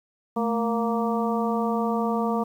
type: harmonic tone with a mistuned harmonic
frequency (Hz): 233.1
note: A#3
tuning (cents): 0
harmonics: 1 / 2 / 3 / 4 / 5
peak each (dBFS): -25 / -28 / -30 / -31 / -32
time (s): 0.36-2.44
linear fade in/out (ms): 10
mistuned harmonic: 1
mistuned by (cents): -93
effects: 9-bit